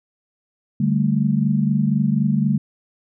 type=chord; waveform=sine; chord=D suspended fourth; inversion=none; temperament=equal; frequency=146.83 / 196 / 220 Hz; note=D3 / G3 / A3; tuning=0 / 0 / 0 cents; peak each=-20 dBFS; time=0.8-2.58 s; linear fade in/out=5 ms; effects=none